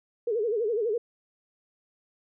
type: tone with vibrato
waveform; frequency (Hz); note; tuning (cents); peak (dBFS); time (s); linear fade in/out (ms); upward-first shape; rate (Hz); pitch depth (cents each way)
sine; 444; A4; +16; -24; 0.27-0.98; 5; sine; 12; 150
effects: none